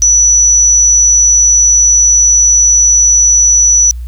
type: tone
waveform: sine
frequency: 5920 Hz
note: F#8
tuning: in tune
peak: -4 dBFS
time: 0.02-3.91 s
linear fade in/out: 0 ms
effects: added 60 Hz sine -19 dBFS peak until 4.07 s + white hiss -49 dBFS RMS until 4.07 s